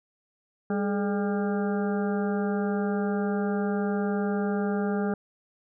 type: harmonic tone with a mistuned harmonic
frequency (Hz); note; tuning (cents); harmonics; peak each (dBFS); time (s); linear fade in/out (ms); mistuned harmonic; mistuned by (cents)
200.4; G3; +38; 1 / 2 / 3 / 4 / 6 / 7 / 8; -26 / -30 / -37 / -36 / -43 / -40 / -44; 0.7-5.14; 2; 2; +80
effects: none